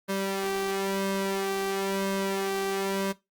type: tone with flanger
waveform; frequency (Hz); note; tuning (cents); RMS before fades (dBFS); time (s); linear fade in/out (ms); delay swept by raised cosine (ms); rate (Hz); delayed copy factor
sawtooth; 194.9; G3; -10; -29; 0.08-3.13; 20; 1.9 to 2.6; 0.99; +0.75
effects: noise-tail reverb RT60 0.2 s tail -19 dB re dry + Opus 32 kbps